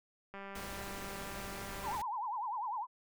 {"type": "click train", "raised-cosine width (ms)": 0.5, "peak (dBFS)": -32, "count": 318, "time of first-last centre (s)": [0.34, 1.949], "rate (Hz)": 197}
{"type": "noise", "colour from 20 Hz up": "pink", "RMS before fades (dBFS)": -46, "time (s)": [0.55, 2.02], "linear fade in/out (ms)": 5}
{"type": "tone with vibrato", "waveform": "sine", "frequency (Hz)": 919, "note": "A#5", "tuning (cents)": -25, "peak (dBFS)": -35, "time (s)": [1.82, 2.87], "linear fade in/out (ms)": 50, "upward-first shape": "triangle", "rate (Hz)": 10, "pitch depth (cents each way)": 250}
{"effects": []}